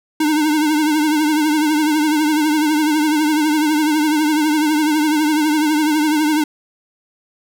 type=tone with vibrato; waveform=square; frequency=305.2 Hz; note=D#4; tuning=33 cents flat; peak=-14 dBFS; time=0.2-6.44 s; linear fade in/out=5 ms; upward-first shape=triangle; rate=12 Hz; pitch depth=75 cents each way; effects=none